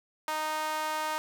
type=tone with high-pass filter; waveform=sawtooth; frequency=309.7 Hz; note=D#4; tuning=8 cents flat; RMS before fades=-32 dBFS; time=0.28-1.18 s; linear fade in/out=0 ms; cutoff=910 Hz; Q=2.3; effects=none